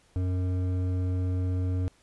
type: tone with hard clipping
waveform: triangle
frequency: 91.6 Hz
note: F#2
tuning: 17 cents flat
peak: -27 dBFS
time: 0.16-1.88 s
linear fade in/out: 0 ms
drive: 14 dB
effects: pink hiss -63 dBFS RMS until 2.02 s + resampled to 24000 Hz